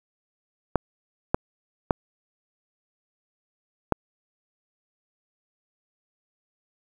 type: clicks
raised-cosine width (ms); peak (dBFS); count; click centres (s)
1; -5; 4; 0.757 / 1.345 / 1.908 / 3.923
effects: 7-bit